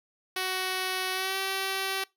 5% pulse tone with pitch glide, 373.2 to 385.2 Hz, F#4 to G4, +15 to -30 cents, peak -17 dBFS, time 0.36-2.04 s, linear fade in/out 5 ms, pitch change +55 cents, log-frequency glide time 1.12-1.36 s, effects noise-tail reverb RT60 0.2 s tail -23 dB re dry

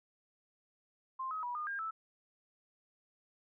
sine tone with pitch steps, 1051 / 1270 / 972 / 1219 / 1609 / 1314 Hz, C6 / D#6 / B5 / D#6 / G6 / E6, +7 / +35 / -28 / -36 / +45 / -6 cents, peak -36 dBFS, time 1.19-1.91 s, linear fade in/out 10 ms, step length 120 ms, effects none

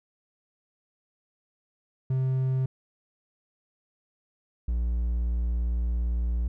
triangle tone pair in turn, 130.81 / 58.83 Hz, C3 / A#1, 0 / +17 cents, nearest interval octave + major second, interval 1383 cents, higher first, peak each -21 / -22 dBFS, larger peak first, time 2.1-2.66 / 4.68-6.48 s, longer second, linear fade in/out 5 ms, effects none

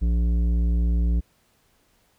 sine tone with tanh clipping, 58.27 Hz, A#1, in tune, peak -20 dBFS, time 0.01-1.21 s, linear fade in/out 20 ms, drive 11 dB, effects pink hiss -64 dBFS RMS until 2.18 s

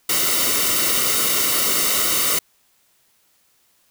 white noise with comb filter, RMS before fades -19 dBFS, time 0.09-2.39 s, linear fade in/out 5 ms, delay 1.2 ms, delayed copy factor -0.7, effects white hiss -61 dBFS RMS until 3.9 s

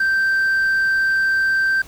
triangle tone with hard clipping, 1564 Hz, G6, 4 cents flat, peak -14 dBFS, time 0-1.82 s, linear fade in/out 5 ms, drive 1 dB, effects pink hiss -44 dBFS RMS until 1.87 s

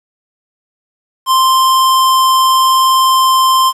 square tone with vibrato, 1046.5 Hz, C6, in tune, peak -8 dBFS, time 1.26-3.73 s, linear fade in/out 50 ms, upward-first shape square, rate 20 Hz, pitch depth 9 cents each way, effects resampled to 32000 Hz + 7-bit

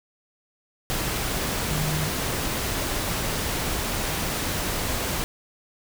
sine tone in noise, 152.4 Hz, D#3, 36 cents flat, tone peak -26 dBFS, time 1.71-2.08 s, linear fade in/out 0 ms, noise pink, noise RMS -27 dBFS, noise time 0.9-5.24 s, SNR -2 dB, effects none

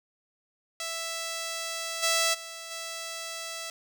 5% pulse tone with level steps, 660 Hz, E5, 2 cents sharp, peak -21 / -12 / -28 / -24 dBFS, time 0.8-3.7 s, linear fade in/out 2 ms, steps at 2.02 / 2.33 / 2.7 s, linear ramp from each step 20 ms, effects none

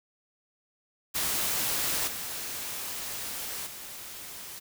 white noise with level steps, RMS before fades -29 / -36 / -42 dBFS, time 1.14-4.6 s, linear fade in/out 20 ms, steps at 2.07 / 3.66 s, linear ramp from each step 10 ms, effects none

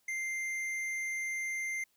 sine tone with tanh clipping, 2093 Hz, C7, in tune, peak -35 dBFS, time 0.08-1.84 s, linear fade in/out 5 ms, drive 11 dB, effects white hiss -73 dBFS RMS until 1.96 s

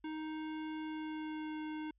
square tone with pitch glide, 311.7 to 308.5 Hz, D#4 to D#4, +3 to -15 cents, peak -40 dBFS, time 0.04-1.91 s, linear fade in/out 5 ms, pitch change -18 cents, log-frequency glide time 0.82-1.61 s, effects added 50 Hz sine -70 dBFS peak until 1.98 s + resampled to 8000 Hz

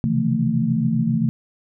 sine tone cluster, 127.3 / 134.7 / 162.8 / 176.2 / 224.5 Hz, C3 / C#3 / E3 / F3 / A3, -47 / -49 / -21 / +16 / +35 cents, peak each -27 / -25 / -23 / -27 / -20 dBFS, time 0.04-1.29 s, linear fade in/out 0 ms, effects none

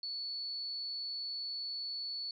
sine tone, 4435 Hz, C#8, in tune, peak -37 dBFS, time 0.03-2.31 s, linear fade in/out 2 ms, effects none

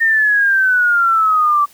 sine exponential sweep, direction down, 1837 to 1156 Hz, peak -10 dBFS, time 0-1.66 s, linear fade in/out 20 ms, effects white hiss -47 dBFS RMS until 1.73 s

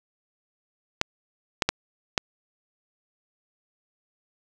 clicks, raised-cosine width 0.2 ms, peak -3 dBFS, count 4, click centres 1.014 / 1.622 / 1.69 / 2.178 s, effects none

